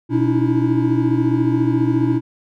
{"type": "tone cluster", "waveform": "triangle", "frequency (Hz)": [122.9, 285.4, 315.6, 330], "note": ["B2", "D4", "D#4", "E4"], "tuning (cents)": [-8, -49, 25, 2], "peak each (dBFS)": -18, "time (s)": [0.09, 2.21], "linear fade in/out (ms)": 50, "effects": []}